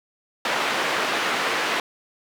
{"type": "band-pass noise", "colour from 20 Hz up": "white", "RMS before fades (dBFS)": -24, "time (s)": [0.45, 1.8], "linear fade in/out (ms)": 2, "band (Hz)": [290, 2300], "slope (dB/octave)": 12, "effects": []}